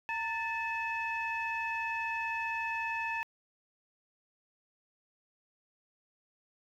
sine tone cluster, 917 / 1759 / 2586 Hz, A#5 / A6 / E7, -29 / -1 / -34 cents, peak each -35 / -36 / -36 dBFS, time 0.09-3.23 s, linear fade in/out 0 ms, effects tanh soft clip ceiling -25 dBFS + 11-bit

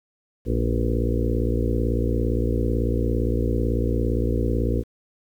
harmonic tone with a mistuned harmonic, 57.8 Hz, A#1, 14 cents flat, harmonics 1 / 2 / 4 / 5 / 6 / 7 / 8 / 9, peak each -23 / -26 / -29 / -30 / -31 / -31 / -32 / -33 dBFS, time 0.45-4.84 s, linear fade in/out 50 ms, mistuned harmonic 9, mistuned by -64 cents, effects 9-bit

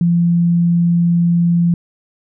sine tone, 171.5 Hz, F3, 31 cents flat, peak -10 dBFS, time 0.01-1.74 s, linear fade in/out 2 ms, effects none

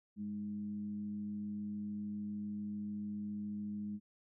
sine tone with frequency modulation, 206.9 Hz, G#3, 6 cents flat, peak -38 dBFS, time 0.16-4 s, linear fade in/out 50 ms, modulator 107 Hz, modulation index 0.3, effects none

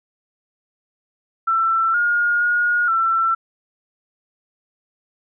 sine tone with pitch steps, 1338 / 1426 / 1437 / 1342 Hz, E6 / F6 / F6 / E6, +25 / +36 / +49 / +31 cents, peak -15 dBFS, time 1.47-3.35 s, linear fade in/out 10 ms, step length 470 ms, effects none

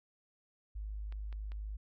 sine tone, 51.91 Hz, G#1, in tune, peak -38 dBFS, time 0.75-1.77 s, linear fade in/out 10 ms
clicks, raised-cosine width 0.3 ms, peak -38 dBFS, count 3, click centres 1.124 / 1.327 / 1.519 s
effects none

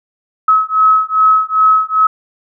sine beating tone pair, 1283 / 1285.5 Hz, E6 / E6, -47 / -44 cents, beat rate 2.5 Hz, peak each -11 dBFS, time 0.48-2.07 s, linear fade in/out 5 ms, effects none

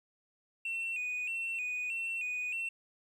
sine tone with vibrato, 2588 Hz, E7, 32 cents flat, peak -31 dBFS, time 0.65-2.69 s, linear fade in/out 5 ms, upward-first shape square, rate 1.6 Hz, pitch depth 75 cents each way, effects tanh soft clip ceiling -32 dBFS + 11-bit

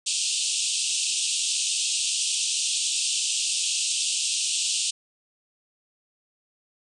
white band-pass noise, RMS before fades -26 dBFS, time 0.06-4.91 s, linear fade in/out 10 ms, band 2600 to 9100 Hz, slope 96 dB/octave, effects none

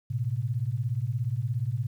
sine beating tone pair, 111 / 128 Hz, A2 / C3, +16 / -38 cents, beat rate 17 Hz, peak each -29 dBFS, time 0.1-1.87 s, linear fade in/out 10 ms, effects 10-bit

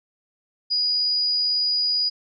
sine tone, 4909 Hz, D#8, 24 cents flat, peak -19 dBFS, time 0.7-2.1 s, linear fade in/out 20 ms, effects none

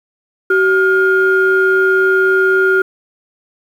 sine tone pair together, 380 / 1416.2 Hz, F#4 / F6, +46 / +24 cents, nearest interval octave + major seventh, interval 2278 cents, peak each -11 dBFS, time 0.5-2.82 s, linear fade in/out 5 ms, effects tanh soft clip ceiling -2 dBFS + 7-bit

